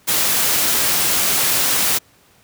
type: noise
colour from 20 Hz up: white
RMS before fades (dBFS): -17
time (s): 0.07-1.99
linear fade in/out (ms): 20
effects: pink hiss -53 dBFS RMS until 2.43 s + high-pass 80 Hz 12 dB/octave